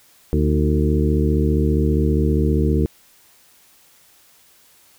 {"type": "harmonic tone with a mistuned harmonic", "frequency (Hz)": 75, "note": "D2", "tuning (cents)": 37, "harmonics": [1, 2, 3, 4, 5, 6], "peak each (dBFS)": [-18, -21, -23, -24, -25, -26], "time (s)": [0.33, 2.86], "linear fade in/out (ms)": 0, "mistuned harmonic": 4, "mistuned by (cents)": 59, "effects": ["white hiss -53 dBFS RMS until 4.98 s"]}